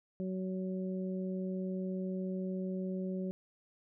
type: harmonic tone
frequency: 186.8 Hz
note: F#3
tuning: 17 cents sharp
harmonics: 1 / 2 / 3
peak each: -35 / -41 / -45 dBFS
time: 0.2-3.31 s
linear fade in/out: 0 ms
effects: none